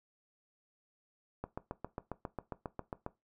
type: click train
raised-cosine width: 1 ms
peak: -24 dBFS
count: 13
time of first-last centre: 1.44-3.064 s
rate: 7.39 Hz
effects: noise-tail reverb RT60 0.2 s tail -17 dB re dry